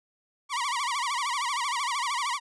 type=tone with vibrato; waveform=sawtooth; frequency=1046.5 Hz; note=C6; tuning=in tune; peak=-23 dBFS; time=0.49-2.4 s; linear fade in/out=50 ms; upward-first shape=sine; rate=13 Hz; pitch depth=190 cents each way; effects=resampled to 22050 Hz